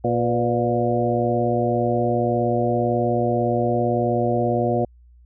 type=harmonic tone with a mistuned harmonic; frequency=118.8 Hz; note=A#2; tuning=33 cents sharp; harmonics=1 / 2 / 3 / 4 / 5 / 6; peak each=-25 / -25 / -25 / -25 / -25 / -25 dBFS; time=0.04-4.85 s; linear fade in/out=5 ms; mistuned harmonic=4; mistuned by=+61 cents; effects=added 60 Hz sine -47 dBFS peak until 5.25 s